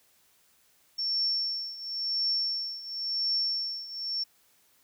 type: tone with tremolo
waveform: sine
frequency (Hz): 5440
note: F8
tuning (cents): -46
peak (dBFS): -24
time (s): 0.98-4.24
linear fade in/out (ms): 10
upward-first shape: triangle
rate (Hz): 0.95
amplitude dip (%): 85
effects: white hiss -65 dBFS RMS until 4.83 s